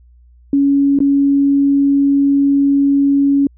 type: tone with dropouts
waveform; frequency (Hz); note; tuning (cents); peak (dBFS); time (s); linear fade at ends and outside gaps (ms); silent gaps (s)
sine; 279.6; C#4; +15; -9; 0.53-3.47; 2; 0.989-1.003
effects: added 60 Hz sine -43 dBFS peak until 3.57 s